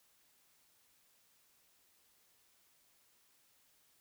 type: silence
effects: white hiss -71 dBFS RMS until 4 s